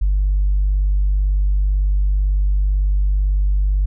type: tone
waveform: sine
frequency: 49 Hz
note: G1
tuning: in tune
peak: -12 dBFS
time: 0.01-3.86 s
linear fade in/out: 10 ms
effects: tanh soft clip ceiling -10 dBFS